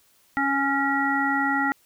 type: harmonic tone with a mistuned harmonic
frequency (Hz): 277.2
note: C#4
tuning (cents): 0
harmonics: 1 / 3 / 5 / 7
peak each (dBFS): -26 / -26 / -26 / -26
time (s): 0.37-1.72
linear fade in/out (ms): 0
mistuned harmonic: 7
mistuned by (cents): -16
effects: white hiss -61 dBFS RMS until 1.85 s